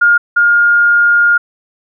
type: tone pair in turn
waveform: sine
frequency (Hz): 1417 / 1417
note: F6 / F6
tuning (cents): +25 / +25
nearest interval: unison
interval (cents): 0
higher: neither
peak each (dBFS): -5 / -6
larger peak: first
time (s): 0.01-0.18 / 0.36-1.38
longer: second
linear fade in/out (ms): 10
effects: none